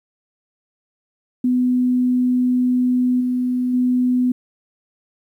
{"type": "tone with level steps", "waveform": "sine", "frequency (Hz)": 250, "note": "B3", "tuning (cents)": 21, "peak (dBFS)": [-14, -17, -14], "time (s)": [1.44, 4.32], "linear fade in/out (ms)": 5, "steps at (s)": [3.2, 3.73], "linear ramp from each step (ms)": 10, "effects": ["9-bit"]}